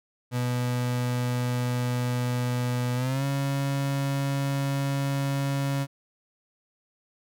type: tone with pitch glide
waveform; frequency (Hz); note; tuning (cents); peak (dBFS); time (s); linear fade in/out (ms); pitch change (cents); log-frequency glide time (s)
35% pulse; 123.47 to 138.59; B2 to C#3; 0 to 0; -23; 0.31-5.87; 50; +200; 2.95-3.24
effects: none